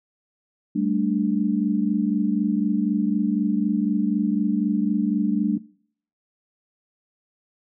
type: chord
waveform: sine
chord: G suspended second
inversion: none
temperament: equal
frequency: 196 / 220 / 293.7 Hz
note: G3 / A3 / D4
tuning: 0 / 0 / 0 cents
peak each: -24 dBFS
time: 0.75-5.58 s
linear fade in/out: 10 ms
effects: noise-tail reverb RT60 0.6 s tail -22 dB re dry